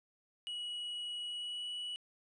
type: tone with pitch glide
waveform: triangle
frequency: 2918 to 2942 Hz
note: F#7 to F#7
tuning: -25 to -11 cents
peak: -37 dBFS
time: 0.47-1.96 s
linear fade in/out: 0 ms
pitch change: +14 cents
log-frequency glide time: 1.26-1.68 s
effects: resampled to 24000 Hz + 13-bit